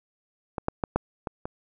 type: clicks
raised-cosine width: 1 ms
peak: -15 / -10 / -11 / -8 / -16 / -18 dBFS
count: 6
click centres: 0.582 / 0.684 / 0.838 / 0.96 / 1.272 / 1.455 s
effects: none